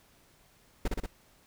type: noise with echo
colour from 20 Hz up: brown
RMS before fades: -27 dBFS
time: 0.85-0.88 s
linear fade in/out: 5 ms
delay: 61 ms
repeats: 3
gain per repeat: -2 dB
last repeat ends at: 1.063 s
effects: pink hiss -63 dBFS RMS until 1.46 s